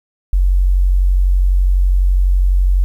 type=tone; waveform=sine; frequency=46 Hz; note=F#1; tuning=9 cents flat; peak=-9 dBFS; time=0.33-2.84 s; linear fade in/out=0 ms; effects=8-bit